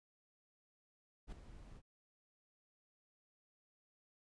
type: noise with ADSR envelope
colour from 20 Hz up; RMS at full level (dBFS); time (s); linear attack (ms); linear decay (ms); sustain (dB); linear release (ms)
brown; -45; 1.27-1.82; 51; 8; -10; 51
effects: resampled to 22050 Hz